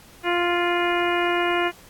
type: harmonic tone with a mistuned harmonic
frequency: 349.2 Hz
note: F4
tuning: in tune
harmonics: 1 / 2 / 3 / 4 / 5 / 6 / 7 / 8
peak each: -23 / -26 / -28 / -29 / -30 / -31 / -31 / -32 dBFS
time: 0.23-1.72 s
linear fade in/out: 50 ms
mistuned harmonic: 8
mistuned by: +56 cents
effects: pink hiss -49 dBFS RMS until 1.89 s + AAC 64 kbps